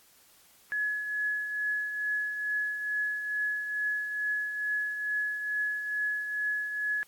sine tone with tremolo, 1695 Hz, G#6, 35 cents sharp, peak -26 dBFS, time 0.72-7.03 s, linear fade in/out 0 ms, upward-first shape triangle, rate 2.3 Hz, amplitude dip 55%, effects white hiss -60 dBFS RMS until 7.07 s + AAC 64 kbps

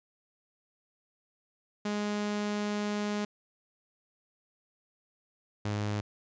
sawtooth tone pair in turn, 207.7 / 104.27 Hz, G#3 / G#2, 0 / +7 cents, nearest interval octave, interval 1193 cents, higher first, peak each -26 dBFS, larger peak neither, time 1.85-3.25 / 5.65-6.01 s, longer first, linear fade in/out 5 ms, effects resampled to 16000 Hz

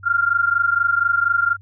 sine tone pair together, 1382 / 1406.2 Hz, F6 / F6, -19 / +11 cents, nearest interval unison, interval 30 cents, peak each -18 dBFS, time 0.03-1.57 s, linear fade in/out 50 ms, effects added 97 Hz sine -42 dBFS peak until 1.61 s

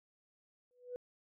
sine tone with exponential growth, 493.9 Hz, B4, in tune, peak -36 dBFS, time 0.71-0.96 s, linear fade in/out 0 ms, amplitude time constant 53 ms, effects tanh soft clip ceiling -32 dBFS

